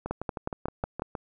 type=two click trains; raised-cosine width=1 ms; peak=-15 / -19 dBFS; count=6 / 8; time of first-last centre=0.11-1.021 / 0.06-1.152 s; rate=5.49 / 6.41 Hz; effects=none